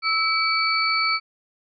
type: tone cluster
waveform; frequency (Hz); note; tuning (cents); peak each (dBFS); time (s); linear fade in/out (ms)
sine; 1307 / 2294 / 4474; E6 / D7 / C#8; -15 / -41 / +15; -23 / -23 / -24; 0.02-1.2; 50
effects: none